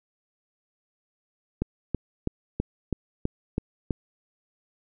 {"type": "click train", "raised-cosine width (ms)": 3, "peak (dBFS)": -12, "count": 8, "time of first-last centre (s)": [1.62, 3.908], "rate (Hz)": 3.06, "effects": []}